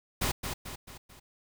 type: noise with echo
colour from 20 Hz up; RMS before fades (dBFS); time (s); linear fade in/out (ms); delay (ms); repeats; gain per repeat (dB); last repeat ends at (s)
pink; -29; 0.21-0.32; 10; 220; 4; -6; 1.2
effects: none